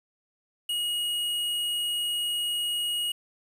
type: tone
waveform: square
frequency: 2888 Hz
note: F#7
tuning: 43 cents flat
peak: -27 dBFS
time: 0.69-3.12 s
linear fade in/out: 5 ms
effects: 9-bit